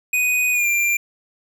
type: tone with pitch glide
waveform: square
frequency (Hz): 2489 to 2378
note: D#7 to D7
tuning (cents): 0 to +21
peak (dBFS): -17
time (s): 0.13-0.97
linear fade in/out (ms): 5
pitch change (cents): -79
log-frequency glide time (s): 0.52-0.67
effects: none